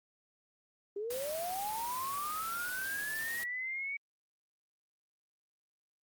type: linear sweep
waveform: sine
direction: up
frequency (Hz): 392 to 2259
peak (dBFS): -35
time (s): 0.96-3.97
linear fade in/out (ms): 5
type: noise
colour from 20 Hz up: white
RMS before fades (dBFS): -42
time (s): 1.1-3.44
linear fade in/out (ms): 5
effects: Opus 24 kbps